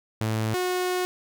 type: tone pair in turn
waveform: sawtooth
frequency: 110 / 363.8 Hz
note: A2 / F#4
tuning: 0 / -29 cents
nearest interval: octave + major sixth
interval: 2071 cents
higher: second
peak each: -20 dBFS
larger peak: neither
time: 0.21-0.54 / 0.54-1.05 s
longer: second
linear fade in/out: 0 ms
effects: none